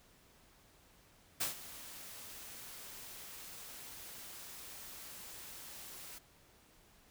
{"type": "noise with ADSR envelope", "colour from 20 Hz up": "white", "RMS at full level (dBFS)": -34, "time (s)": [1.4, 6.19], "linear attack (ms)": 12, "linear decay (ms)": 130, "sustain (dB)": -16, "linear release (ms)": 14, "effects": ["pink hiss -65 dBFS RMS until 7.1 s"]}